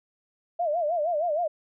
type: tone with vibrato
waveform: sine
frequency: 646 Hz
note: E5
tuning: 35 cents flat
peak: -23 dBFS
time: 0.59-1.48 s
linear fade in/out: 10 ms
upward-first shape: sine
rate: 6.4 Hz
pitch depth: 170 cents each way
effects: none